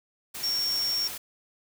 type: tone in noise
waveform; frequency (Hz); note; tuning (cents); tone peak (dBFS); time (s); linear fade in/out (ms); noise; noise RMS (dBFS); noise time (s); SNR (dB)
sine; 5510; F8; -24; -25; 0.43-1.08; 10; white; -37; 0.34-1.18; +9
effects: none